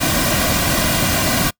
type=noise with comb filter; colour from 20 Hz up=pink; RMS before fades=-17 dBFS; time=0-1.51 s; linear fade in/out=20 ms; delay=2.3 ms; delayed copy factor=-0.65; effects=noise-tail reverb RT60 0.1 s tail -25 dB re dry